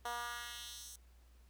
10% pulse tone with high-pass filter sweep, 238.7 Hz, A#3, 41 cents sharp, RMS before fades -45 dBFS, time 0.05-0.96 s, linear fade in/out 5 ms, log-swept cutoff 710 to 7200 Hz, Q 1.4, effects added 60 Hz sine -60 dBFS peak until 1.49 s + pink hiss -72 dBFS RMS until 1.49 s

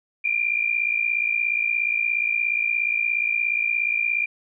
sine tone pair together, 2364 / 2421 Hz, D7 / D#7, +11 / -48 cents, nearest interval unison, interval 41 cents, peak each -23 dBFS, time 0.24-4.26 s, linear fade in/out 10 ms, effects none

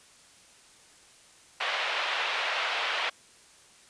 white band-pass noise, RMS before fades -30 dBFS, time 1.6-3.1 s, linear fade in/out 10 ms, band 550 to 3300 Hz, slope 24 dB/octave, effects white hiss -56 dBFS RMS until 3.89 s + resampled to 22050 Hz

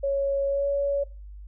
sine tone with pitch glide, 554.4 to 563.1 Hz, C#5 to C#5, 0 to +27 cents, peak -22 dBFS, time 0.03-1.04 s, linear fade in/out 10 ms, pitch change +27 cents, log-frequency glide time 0.47-0.67 s, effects noise-tail reverb RT60 0.3 s tail -21 dB re dry + added 50 Hz sine -39 dBFS peak until 1.47 s

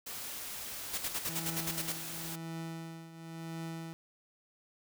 white noise, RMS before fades -42 dBFS, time 0.06-2.36 s, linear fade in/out 10 ms
white noise bursts, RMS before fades -35 dBFS, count 10, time 0.93-1.926 s, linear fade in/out 10 ms, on 51 ms, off 54 ms
30% pulse tone with tremolo, 164.1 Hz, E3, 8 cents flat, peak -35 dBFS, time 1.29-3.93 s, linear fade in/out 0 ms, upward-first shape triangle, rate 0.96 Hz, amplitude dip 75%
effects none

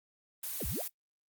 blue noise, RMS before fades -38 dBFS, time 0.43-0.88 s, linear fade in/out 5 ms
sine exponential two-way sweep, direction down then up, 830.6 to 52.3 to 830.6 Hz, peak -35 dBFS, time 0.6-0.82 s, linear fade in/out 10 ms, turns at 0.67 s
effects noise-tail reverb RT60 0.1 s tail -22 dB re dry + Opus 24 kbps

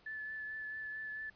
sine tone with vibrato, 1738 Hz, A6, 22 cents flat, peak -40 dBFS, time 0.06-1.3 s, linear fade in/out 5 ms, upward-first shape triangle, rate 4.5 Hz, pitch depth 18 cents each way, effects pink hiss -66 dBFS RMS until 1.35 s + resampled to 11025 Hz

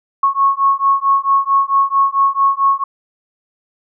sine beating tone pair, 1097 / 1101.5 Hz, C#6 / C#6, -18 / -11 cents, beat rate 4.5 Hz, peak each -14 dBFS, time 0.23-2.84 s, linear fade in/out 5 ms, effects none

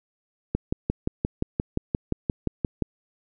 click train, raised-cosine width 3 ms, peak -10 dBFS, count 14, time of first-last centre 0.55-2.823 s, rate 5.72 Hz, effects none

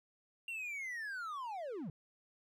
triangle linear sweep, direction down, 2782 to 131.5 Hz, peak -38 dBFS, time 0.48-1.9 s, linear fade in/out 2 ms, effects none

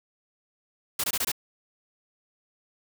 white noise bursts, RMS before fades -27 dBFS, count 5, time 0.99-1.318 s, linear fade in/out 5 ms, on 48 ms, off 22 ms, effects none

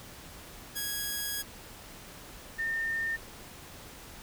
5% pulse / sine tone pair in turn, 1656 / 1814.8 Hz, G#6 / A#6, -5 / -47 cents, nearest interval major second, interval 158 cents, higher second, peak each -21 / -29 dBFS, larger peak first, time 0.75-1.43 / 2.58-3.17 s, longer first, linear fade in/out 20 ms, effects pink hiss -48 dBFS RMS until 4.22 s

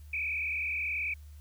sine tone with frequency modulation, 2403 Hz, D7, 39 cents sharp, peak -30 dBFS, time 0.13-1.14 s, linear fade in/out 5 ms, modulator 39.4 Hz, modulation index 3.4, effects added 74 Hz sine -46 dBFS peak until 1.4 s + white hiss -65 dBFS RMS until 1.4 s

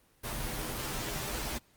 pink noise with comb filter, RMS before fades -36 dBFS, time 0.23-1.59 s, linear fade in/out 20 ms, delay 11 ms, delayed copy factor -1, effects pink hiss -66 dBFS RMS until 1.76 s + Opus 24 kbps

